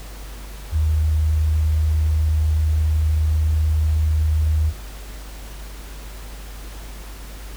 sine tone, 77.78 Hz, D#2, in tune, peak -15 dBFS, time 0.71-4.73 s, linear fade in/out 50 ms, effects added 50 Hz sine -33 dBFS peak until 7.56 s + pink hiss -41 dBFS RMS until 7.56 s

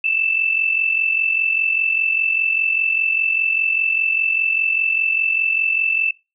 sine tone pair together, 2637 / 2682 Hz, E7 / E7, 0 / +29 cents, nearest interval unison, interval 29 cents, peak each -17 / -22 dBFS, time 0.04-6.11 s, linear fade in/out 5 ms, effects noise-tail reverb RT60 0.3 s tail -26 dB re dry

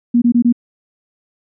sine tone bursts, 239.1 Hz, A#3, 44 cents sharp, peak -8 dBFS, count 4, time 0.14-0.526 s, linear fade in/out 10 ms, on 80 ms, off 22 ms, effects none

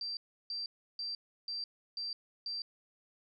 sine tone bursts, 4699 Hz, D8, in tune, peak -36 dBFS, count 6, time 0.01-2.62 s, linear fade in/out 2 ms, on 160 ms, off 330 ms, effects none

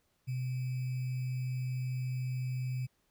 sine tone with sample-and-hold, 127.6 Hz, C3, 43 cents flat, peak -32 dBFS, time 0.27-2.87 s, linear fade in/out 20 ms, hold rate 2450 Hz, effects pink hiss -75 dBFS RMS until 3.1 s

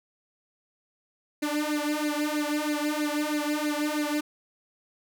sawtooth tone with flanger, 298.6 Hz, D4, 29 cents sharp, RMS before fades -28 dBFS, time 1.42-4.21 s, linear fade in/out 10 ms, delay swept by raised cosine 0.44 to 2.94 ms, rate 3.1 Hz, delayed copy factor +0.85, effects none

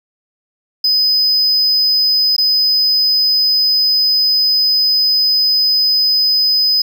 triangle tone with dropouts, 5020 Hz, D#8, 15 cents sharp, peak -9 dBFS, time 0.84-6.82 s, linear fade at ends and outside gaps 5 ms, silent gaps 2.365-2.381 s, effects none

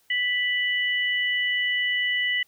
sine tone pair together, 1975.6 / 2960 Hz, B6 / F#7, 0 / 0 cents, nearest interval perfect fifth, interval 700 cents, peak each -23 / -27 dBFS, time 0.1-2.43 s, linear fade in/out 5 ms, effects white hiss -64 dBFS RMS until 2.47 s

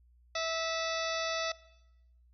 harmonic tone with a mistuned harmonic, 653 Hz, E5, 17 cents flat, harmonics 1 / 2 / 3 / 4 / 5 / 6 / 7 / 8 / 9, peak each -35 / -38 / -40 / -41 / -42 / -43 / -43 / -44 / -45 dBFS, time 0.35-1.52 s, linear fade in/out 5 ms, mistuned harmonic 5, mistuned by +120 cents, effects noise-tail reverb RT60 0.9 s tail -19 dB re dry + added 60 Hz sine -60 dBFS peak until 2.33 s

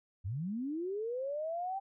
sine linear sweep, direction up, 82.41 to 791 Hz, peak -34 dBFS, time 0.24-1.8 s, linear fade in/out 20 ms, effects none

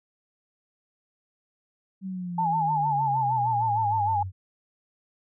sine exponential sweep, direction down, 193.3 to 92.5 Hz, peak -30 dBFS, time 2.01-4.32 s, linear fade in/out 50 ms
sine tone with vibrato, 855 Hz, A5, 50 cents flat, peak -22 dBFS, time 2.38-4.23 s, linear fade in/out 5 ms, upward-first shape sine, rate 6.5 Hz, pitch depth 96 cents each way
effects none

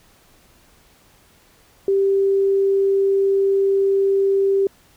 sine tone, 392 Hz, G4, in tune, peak -14 dBFS, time 1.88-4.67 s, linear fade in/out 2 ms, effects pink hiss -54 dBFS RMS until 4.96 s

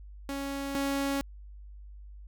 sawtooth tone pair in turn, 277.2 / 277.2 Hz, C#4 / C#4, 0 / 0 cents, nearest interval unison, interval 0 cents, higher neither, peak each -29 / -24 dBFS, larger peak second, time 0.29-0.75 / 0.75-1.21 s, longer neither, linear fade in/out 0 ms, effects added 50 Hz sine -44 dBFS peak until 2.27 s

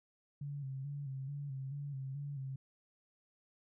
sine tone with vibrato, 138.4 Hz, C#3, 2 cents flat, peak -39 dBFS, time 0.41-2.56 s, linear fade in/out 5 ms, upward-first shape square, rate 2.3 Hz, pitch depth 57 cents each way, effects none

